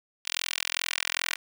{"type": "tone with high-pass filter sweep", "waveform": "10% pulse", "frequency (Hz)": 42.48, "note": "F1", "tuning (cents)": -47, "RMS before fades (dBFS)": -31, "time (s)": [0.25, 1.36], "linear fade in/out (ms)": 10, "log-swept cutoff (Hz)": [3000, 2000], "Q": 1.4, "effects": []}